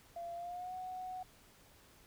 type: tone with pitch glide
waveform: triangle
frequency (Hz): 686 to 739.5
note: F5 to F#5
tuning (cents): -31 to -1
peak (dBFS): -37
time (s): 0.16-1.23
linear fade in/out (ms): 5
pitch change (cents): +130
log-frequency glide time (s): 0.35-0.74
effects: tanh soft clip ceiling -39 dBFS + pink hiss -63 dBFS RMS until 2.06 s